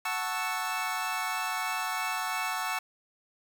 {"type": "chord", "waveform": "25% pulse", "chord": "F# minor seventh", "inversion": "none", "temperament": "equal", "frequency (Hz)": [740, 880, 1108.7, 1318.5], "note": ["F#5", "A5", "C#6", "E6"], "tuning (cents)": [0, 0, 0, 0], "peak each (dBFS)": -32, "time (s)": [0.05, 2.79], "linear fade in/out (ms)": 5, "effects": ["8-bit"]}